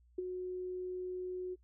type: tone with ADSR envelope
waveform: sine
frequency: 365.6 Hz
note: F#4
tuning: 21 cents flat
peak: -31 dBFS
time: 0.18-1.56 s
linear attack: 7 ms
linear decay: 19 ms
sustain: -6 dB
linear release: 29 ms
effects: noise-tail reverb RT60 0.1 s tail -25 dB re dry + added 60 Hz sine -63 dBFS peak until 1.63 s

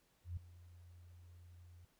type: tone with ADSR envelope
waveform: sine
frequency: 87.31 Hz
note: F2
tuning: in tune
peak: -38 dBFS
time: 0.24-1.85 s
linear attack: 130 ms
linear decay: 5 ms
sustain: -18 dB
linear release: 4 ms
effects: pink hiss -75 dBFS RMS until 1.99 s

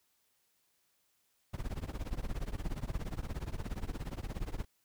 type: noise with tremolo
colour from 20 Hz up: brown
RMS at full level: -34 dBFS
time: 1.53-4.65 s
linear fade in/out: 10 ms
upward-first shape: triangle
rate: 17 Hz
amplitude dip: 100%
effects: white hiss -75 dBFS RMS until 4.84 s

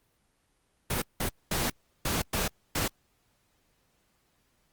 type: noise bursts at uneven times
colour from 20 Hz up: pink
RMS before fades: -29 dBFS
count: 6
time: 0.9-1.02 / 1.2-1.29 / 1.51-1.7 / 2.05-2.22 / 2.33-2.48 / 2.75-2.88 s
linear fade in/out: 5 ms
effects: pink hiss -71 dBFS RMS until 4.72 s + Opus 32 kbps

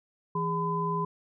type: tone cluster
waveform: sine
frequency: 165.6 / 409.9 / 1010 Hz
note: E3 / G#4 / B5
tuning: +8 / -23 / +39 cents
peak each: -31 / -34 / -29 dBFS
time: 0.35-1.05 s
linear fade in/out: 5 ms
effects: none

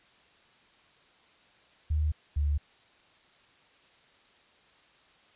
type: tone pair in turn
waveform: sine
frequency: 76.3 / 72.89 Hz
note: D#2 / D2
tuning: -33 / -12 cents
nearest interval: minor second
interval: 79 cents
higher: first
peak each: -24 dBFS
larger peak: neither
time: 1.9-2.12 / 2.36-2.58 s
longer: neither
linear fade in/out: 10 ms
effects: white hiss -61 dBFS RMS until 5.35 s + resampled to 8000 Hz

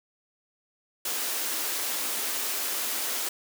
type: high-pass noise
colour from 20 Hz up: white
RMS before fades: -30 dBFS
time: 1.05-3.29 s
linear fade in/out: 5 ms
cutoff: 240 Hz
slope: 48 dB/octave
effects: none

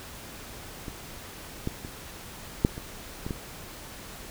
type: clicks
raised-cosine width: 3 ms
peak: -23 / -15 / -25 / -6 / -24 / -20 / -17 dBFS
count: 7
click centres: 0.882 / 1.674 / 1.849 / 2.649 / 2.779 / 3.265 / 3.308 s
effects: pink hiss -43 dBFS RMS until 4.3 s

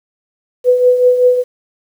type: tone with tremolo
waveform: sine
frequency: 497.7 Hz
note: B4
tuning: 13 cents sharp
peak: -4 dBFS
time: 0.64-1.44 s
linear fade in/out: 50 ms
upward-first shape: triangle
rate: 5.2 Hz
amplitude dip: 65%
effects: 7-bit

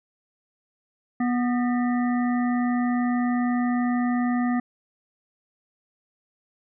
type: harmonic tone with a mistuned harmonic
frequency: 244.4 Hz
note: B3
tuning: 18 cents flat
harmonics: 1 / 3 / 5 / 7 / 8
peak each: -21 / -31 / -35 / -38 / -39 dBFS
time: 1.2-4.6 s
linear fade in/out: 5 ms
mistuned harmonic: 7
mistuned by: +91 cents
effects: none

